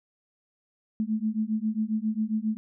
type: beating tone pair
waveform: sine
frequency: 213.7 / 221.1 Hz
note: G#3 / A3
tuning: +50 / +9 cents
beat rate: 7.4 Hz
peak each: -28 dBFS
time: 1-2.57 s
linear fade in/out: 0 ms
effects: none